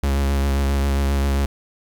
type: tone with vibrato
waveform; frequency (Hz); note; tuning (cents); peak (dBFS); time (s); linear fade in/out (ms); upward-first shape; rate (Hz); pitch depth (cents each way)
45% pulse; 69.3; C#2; 0; -17; 0.03-1.46; 5; sine; 7.5; 25
effects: 9-bit